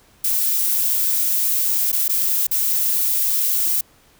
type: noise with dropouts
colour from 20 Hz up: violet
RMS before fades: -19 dBFS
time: 0.24-3.81 s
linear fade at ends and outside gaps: 5 ms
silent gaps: 1.918-1.927 / 2.081-2.093 / 2.469-2.512 s
effects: pink hiss -54 dBFS RMS until 4.19 s